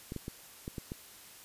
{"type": "clicks", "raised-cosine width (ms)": 3, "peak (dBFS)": -25, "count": 6, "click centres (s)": [0.121, 0.163, 0.281, 0.679, 0.782, 0.919], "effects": ["white hiss -53 dBFS RMS until 1.44 s", "resampled to 32000 Hz"]}